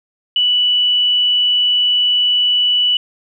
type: tone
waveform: sine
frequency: 2960 Hz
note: F#7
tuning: in tune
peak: -11 dBFS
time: 0.36-2.97 s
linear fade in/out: 2 ms
effects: none